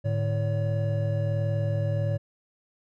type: tone cluster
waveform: triangle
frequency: 107.7 / 149.1 / 566 Hz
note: A2 / D3 / C#5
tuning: -37 / +27 / +36 cents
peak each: -23 / -29 / -30 dBFS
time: 0.04-2.18 s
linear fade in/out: 20 ms
effects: none